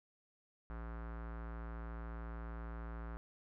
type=tone with low-pass filter; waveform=square; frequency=57.1 Hz; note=A#1; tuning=35 cents flat; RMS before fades=-45 dBFS; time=0.7-3.17 s; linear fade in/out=0 ms; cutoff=1400 Hz; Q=2.7; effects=none